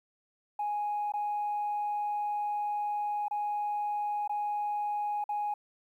sine tone with dropouts, 830.6 Hz, G#5, in tune, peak -28 dBFS, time 0.59-5.54 s, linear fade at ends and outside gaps 5 ms, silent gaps 1.121-1.137 / 3.283-3.31 / 4.277-4.294 / 5.241-5.29 s, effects tanh soft clip ceiling -26 dBFS + 11-bit

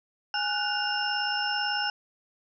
sine tone cluster, 826 / 1443 / 1501 / 2817 / 5310 Hz, G#5 / F#6 / F#6 / F7 / E8, -10 / -44 / +24 / +14 / +12 cents, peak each -31 / -36 / -32 / -32 / -32 dBFS, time 0.34-1.9 s, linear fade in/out 2 ms, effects none

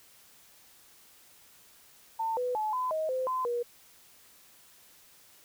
sine tone with pitch steps, 898 / 497 / 859 / 1013 / 630 / 516 / 1025 / 479.2 Hz, A5 / B4 / A5 / B5 / D#5 / C5 / C6 / A#4, +35 / +11 / -42 / +44 / +21 / -24 / -36 / +48 cents, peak -28 dBFS, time 2.19-3.63 s, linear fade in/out 10 ms, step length 180 ms, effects white hiss -58 dBFS RMS until 5.44 s

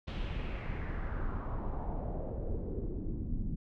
brown noise with low-pass filter sweep, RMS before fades -36 dBFS, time 0.07-3.56 s, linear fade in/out 10 ms, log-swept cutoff 3600 to 210 Hz, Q 2.6, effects none

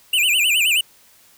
square tone with vibrato, 2683 Hz, E7, 30 cents sharp, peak -15 dBFS, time 0.13-0.81 s, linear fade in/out 5 ms, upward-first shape sine, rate 9.5 Hz, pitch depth 220 cents each way, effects white hiss -52 dBFS RMS until 1.37 s

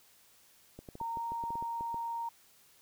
clicks, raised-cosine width 2 ms, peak -32 dBFS, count 12, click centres 0.79 / 0.888 / 0.954 / 1.013 / 1.172 / 1.32 / 1.438 / 1.505 / 1.555 / 1.625 / 1.809 / 1.944 s
sine tone with pitch glide, 920 to 928.5 Hz, A#5 to A#5, -23 to -7 cents, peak -34 dBFS, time 1-2.29 s, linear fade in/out 5 ms, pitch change +16 cents, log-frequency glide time 1.1-1.23 s
effects white hiss -63 dBFS RMS until 2.81 s

